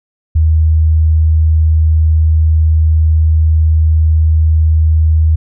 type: tone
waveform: sine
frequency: 79 Hz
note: D#2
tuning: 27 cents sharp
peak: -6 dBFS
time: 0.35-5.36 s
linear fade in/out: 10 ms
effects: none